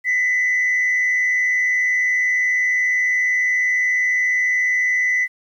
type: tone with frequency modulation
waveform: sine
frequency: 2000 Hz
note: B6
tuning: 21 cents sharp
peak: -14 dBFS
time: 0.04-5.28 s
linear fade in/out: 50 ms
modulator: 85.7 Hz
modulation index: 0.56
effects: tanh soft clip ceiling -13 dBFS + 9-bit